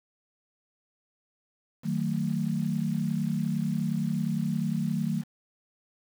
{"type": "chord", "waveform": "sine", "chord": "D# diminished", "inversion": "none", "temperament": "just", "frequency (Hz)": [155.56, 186.68, 224], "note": ["D#3", "F#3", "A3"], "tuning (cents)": [0, 16, 31], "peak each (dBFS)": -30, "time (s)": [1.83, 5.24], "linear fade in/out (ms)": 50, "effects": ["8-bit"]}